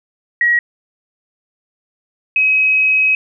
sine tone pair in turn, 1906 / 2544 Hz, A#6 / D#7, +38 / +38 cents, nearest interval perfect fourth, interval 500 cents, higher second, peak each -10 dBFS, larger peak neither, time 0.41-0.59 / 2.36-3.15 s, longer second, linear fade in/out 2 ms, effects none

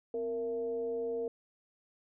sine tone with frequency modulation, 463.3 Hz, A#4, 11 cents flat, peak -32 dBFS, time 0.14-1.28 s, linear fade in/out 2 ms, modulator 206 Hz, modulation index 0.44, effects none

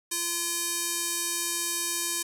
square tone with band-pass filter, 342.9 Hz, F4, 32 cents flat, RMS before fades -30 dBFS, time 0.11-2.23 s, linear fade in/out 10 ms, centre 8800 Hz, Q 1.4, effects none

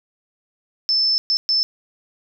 sine tone bursts at uneven times, 5274 Hz, E8, in tune, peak -15 dBFS, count 3, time 0.89-1.18 / 1.3-1.37 / 1.49-1.63 s, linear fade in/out 0 ms, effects none

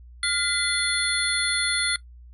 sine tone cluster, 1413 / 2028 / 3473 / 4296 / 9700 Hz, F6 / B6 / A7 / C8 / D#9, +20 / +45 / -23 / +45 / -45 cents, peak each -28 dBFS, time 0.23-1.96 s, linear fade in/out 2 ms, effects noise-tail reverb RT60 0.1 s tail -17 dB re dry + added 60 Hz sine -43 dBFS peak until 2.33 s

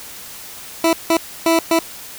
20% pulse tone bursts at uneven times, 329.6 Hz, E4, in tune, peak -7 dBFS, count 4, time 0.84-0.93 / 1.1-1.17 / 1.46-1.59 / 1.71-1.79 s, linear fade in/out 2 ms, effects white hiss -35 dBFS RMS until 2.18 s

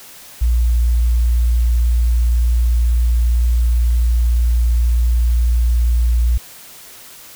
sine tone, 59 Hz, A#1, 22 cents sharp, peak -11 dBFS, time 0.41-6.38 s, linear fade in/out 10 ms, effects white hiss -39 dBFS RMS until 7.35 s

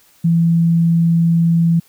sine tone, 167.3 Hz, E3, 26 cents sharp, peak -10 dBFS, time 0.24-1.8 s, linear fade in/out 10 ms, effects white hiss -52 dBFS RMS until 1.88 s

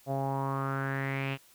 sawtooth tone with low-pass filter sweep, 136.1 Hz, C#3, 31 cents flat, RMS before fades -32 dBFS, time 0.06-1.38 s, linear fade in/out 50 ms, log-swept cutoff 660 to 2800 Hz, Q 5.3, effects white hiss -60 dBFS RMS until 1.54 s

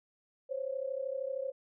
sine tone pair together, 521.4 / 554.4 Hz, C5 / C#5, -6 / 0 cents, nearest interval minor second, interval 106 cents, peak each -36 / -37 dBFS, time 0.49-1.52 s, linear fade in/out 20 ms, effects none

